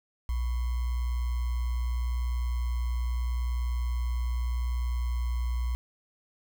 sine tone with sample-and-hold, 60.4 Hz, B1, 38 cents flat, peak -26 dBFS, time 0.29-5.75 s, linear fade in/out 0 ms, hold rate 1050 Hz, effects none

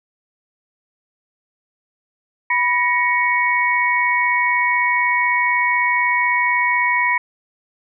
sine tone cluster, 984 / 1892 / 2226 Hz, B5 / A#6 / C#7, -7 / +25 / +7 cents, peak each -19 dBFS, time 2.5-7.18 s, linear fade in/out 5 ms, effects none

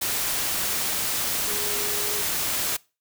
sine tone in noise, 415.3 Hz, G#4, in tune, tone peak -35 dBFS, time 1.47-2.22 s, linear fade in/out 10 ms, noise white, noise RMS -26 dBFS, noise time 0.01-2.77 s, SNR -12 dB, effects noise-tail reverb RT60 0.3 s tail -23 dB re dry

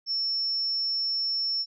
sine tone, 5400 Hz, E8, 41 cents sharp, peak -25 dBFS, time 0.06-1.66 s, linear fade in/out 50 ms, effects none

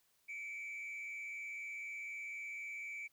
sine tone with frequency modulation, 2300 Hz, D7, 37 cents flat, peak -40 dBFS, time 0.28-3.08 s, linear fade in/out 20 ms, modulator 116 Hz, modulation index 0.6, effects tanh soft clip ceiling -41 dBFS + white hiss -75 dBFS RMS until 3.12 s

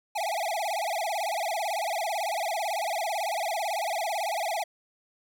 square tone with vibrato, 745 Hz, F#5, 12 cents sharp, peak -28 dBFS, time 0.15-4.64 s, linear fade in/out 10 ms, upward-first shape sine, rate 18 Hz, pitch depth 250 cents each way, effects none

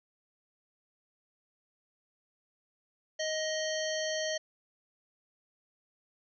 harmonic tone, 626 Hz, D#5, 10 cents sharp, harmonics 1 / 3 / 5 / 7 / 9 / 10, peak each -33 / -38 / -40 / -41 / -43 / -43 dBFS, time 3.19-4.38 s, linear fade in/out 10 ms, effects none

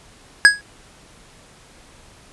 square tone with exponential decay, 1661.2 Hz, G#6, in tune, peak -3 dBFS, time 0.45-0.61 s, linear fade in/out 0 ms, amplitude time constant 34 ms, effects pink hiss -48 dBFS RMS until 2.32 s + resampled to 24000 Hz

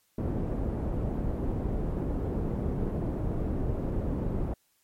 pink low-pass noise, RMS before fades -30 dBFS, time 0.18-4.54 s, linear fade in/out 5 ms, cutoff 430 Hz, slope 12 dB/octave, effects white hiss -70 dBFS RMS until 4.83 s + MP3 64 kbps

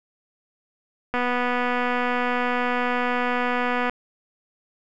click train, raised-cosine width 0.5 ms, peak -10 dBFS, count 679, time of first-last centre 1.14-3.896 s, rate 246 Hz, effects none

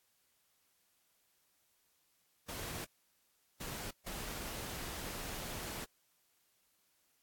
pink noise bursts at uneven times, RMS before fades -43 dBFS, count 3, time 2.48-2.85 / 3.6-3.91 / 4.06-5.85 s, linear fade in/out 10 ms, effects white hiss -75 dBFS RMS until 7.22 s + AAC 64 kbps

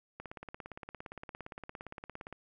click train, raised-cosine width 0.5 ms, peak -28 dBFS, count 38, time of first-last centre 0.2-2.326 s, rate 17.4 Hz, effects none

